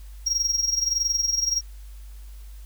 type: tone with amplitude modulation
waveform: triangle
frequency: 5610 Hz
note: F8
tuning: 7 cents sharp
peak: -17 dBFS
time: 0.26-1.61 s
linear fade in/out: 10 ms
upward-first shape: sine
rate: 21.5 Hz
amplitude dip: 75%
effects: added 50 Hz sine -38 dBFS peak until 2.65 s + white hiss -56 dBFS RMS until 2.65 s